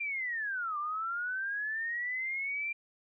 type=linear two-way sweep; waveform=sine; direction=down then up; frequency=2399 to 1170 to 2378 Hz; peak=-32 dBFS; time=0-2.73 s; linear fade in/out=10 ms; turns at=0.78 s; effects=none